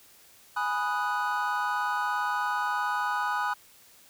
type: chord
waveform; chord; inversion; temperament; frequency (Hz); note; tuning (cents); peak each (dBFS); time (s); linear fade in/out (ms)
triangle; G# minor seventh; none; equal; 830.6 / 987.8 / 1244.5 / 1480; G#5 / B5 / D#6 / F#6; 0 / 0 / 0 / 0; -30; 0.56-3.54; 10
effects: white hiss -56 dBFS RMS until 4.09 s